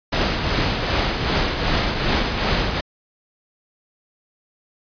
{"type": "noise with tremolo", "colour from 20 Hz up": "pink", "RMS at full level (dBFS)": -18, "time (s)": [0.12, 2.81], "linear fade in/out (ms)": 10, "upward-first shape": "triangle", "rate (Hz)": 2.6, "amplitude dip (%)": 50, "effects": ["resampled to 11025 Hz"]}